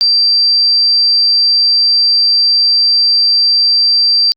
sine tone, 4699 Hz, D8, in tune, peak -7 dBFS, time 0.01-4.32 s, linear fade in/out 0 ms, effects Opus 48 kbps

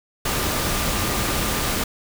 sine tone in noise, 1200 Hz, D6, 37 cents sharp, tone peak -34 dBFS, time 0.25-1.84 s, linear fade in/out 5 ms, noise pink, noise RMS -23 dBFS, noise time 0.25-1.84 s, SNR -14 dB, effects none

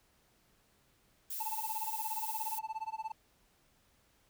violet noise, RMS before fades -40 dBFS, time 1.3-2.59 s, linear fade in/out 5 ms
triangle tone with tremolo, 880 Hz, A5, in tune, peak -32 dBFS, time 1.4-3.12 s, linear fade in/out 5 ms, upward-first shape sine, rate 17 Hz, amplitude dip 100%
effects pink hiss -70 dBFS RMS until 4.29 s

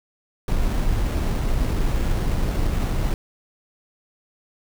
brown noise with sample-and-hold, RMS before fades -21 dBFS, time 0.48-3.14 s, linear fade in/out 2 ms, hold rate 4900 Hz, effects none

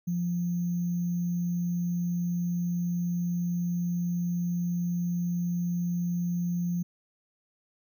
sine tone with sample-and-hold, 174.61 Hz, F3, in tune, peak -26 dBFS, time 0.07-6.83 s, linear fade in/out 10 ms, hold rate 6300 Hz, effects none

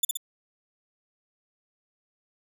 10% pulse tone with echo, 3521 Hz, A7, in tune, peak -12 dBFS, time 0.03-0.05 s, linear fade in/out 5 ms, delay 61 ms, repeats 2, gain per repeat -4 dB, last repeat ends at 0.172 s, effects none

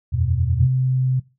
sine chord, E suspended second, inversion none, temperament equal, 82.41 / 92.5 / 123.47 Hz, E2 / F#2 / B2, 0 / 0 / 0 cents, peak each -21 / -22 / -21 dBFS, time 0.12-0.68 s, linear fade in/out 20 ms
sine tone, 129.3 Hz, C3, 20 cents flat, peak -16 dBFS, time 0.6-1.2 s, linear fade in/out 10 ms
effects noise-tail reverb RT60 0.3 s tail -21 dB re dry

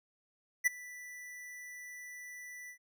square tone with ADSR envelope, 1975.5 Hz, B6, in tune, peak -23 dBFS, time 0.64-2.78 s, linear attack 27 ms, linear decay 15 ms, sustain -23 dB, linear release 88 ms, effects none

